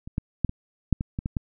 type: clicks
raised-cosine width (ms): 5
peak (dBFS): -25 / -13 / -9 / -18 / -6 / -15 / -16 / -15 / -13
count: 9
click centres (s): 0.075 / 0.181 / 0.447 / 0.494 / 0.927 / 1.009 / 1.189 / 1.259 / 1.368
effects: none